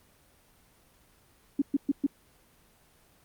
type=tone bursts; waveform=sine; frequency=279.9 Hz; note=C#4; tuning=17 cents sharp; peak=-21 dBFS; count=4; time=1.59-2.066 s; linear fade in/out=5 ms; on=29 ms; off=120 ms; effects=pink hiss -62 dBFS RMS until 3.24 s + Opus 24 kbps

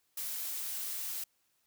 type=noise; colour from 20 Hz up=blue; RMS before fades=-38 dBFS; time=0.17-1.24 s; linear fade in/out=5 ms; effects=white hiss -75 dBFS RMS until 1.66 s

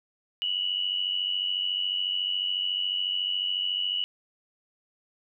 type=tone pair together; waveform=sine; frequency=2866 / 2960 Hz; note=F7 / F#7; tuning=+44 / 0 cents; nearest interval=minor second; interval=56 cents; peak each=-31 / -27 dBFS; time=0.42-4.04 s; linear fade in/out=0 ms; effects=none

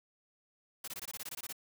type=noise bursts; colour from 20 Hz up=white; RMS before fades=-42 dBFS; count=12; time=0.84-1.527 s; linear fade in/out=5 ms; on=38 ms; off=21 ms; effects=none

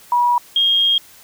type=tone pair in turn; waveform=sine; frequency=967 / 3242 Hz; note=B5 / G#7; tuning=-37 / -42 cents; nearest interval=octave + major sixth; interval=2095 cents; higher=second; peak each=-12 dBFS; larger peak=neither; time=0.12-0.38 / 0.56-0.98 s; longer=second; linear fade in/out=2 ms; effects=white hiss -45 dBFS RMS until 1.23 s

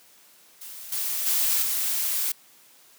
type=noise with level steps; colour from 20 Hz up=blue; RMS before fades=-40 / -28 / -23 / -26 dBFS; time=0.61-2.32 s; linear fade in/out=5 ms; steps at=0.92 / 1.26 / 1.62 s; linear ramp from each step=5 ms; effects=white hiss -55 dBFS RMS until 2.98 s + high-pass 150 Hz 12 dB/octave

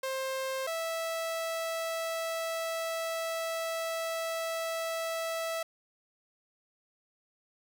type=tone pair in turn; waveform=sawtooth; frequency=529 / 656 Hz; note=C5 / E5; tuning=+19 / -9 cents; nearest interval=major third; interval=372 cents; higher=second; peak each=-28 dBFS; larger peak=neither; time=0.03-0.67 / 0.67-5.63 s; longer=second; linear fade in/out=5 ms; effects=none

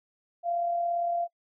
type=tone with amplitude modulation; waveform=sine; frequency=690 Hz; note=F5; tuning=21 cents flat; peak=-24 dBFS; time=0.43-1.28 s; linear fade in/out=50 ms; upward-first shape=sine; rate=37.6 Hz; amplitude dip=35%; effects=noise-tail reverb RT60 0.1 s tail -24 dB re dry

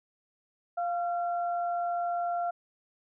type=tone pair together; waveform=sine; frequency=698.5 / 1367.5 Hz; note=F5 / F6; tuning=0 / -37 cents; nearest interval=octave; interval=1163 cents; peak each=-28 / -39 dBFS; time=0.77-2.51 s; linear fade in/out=10 ms; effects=none

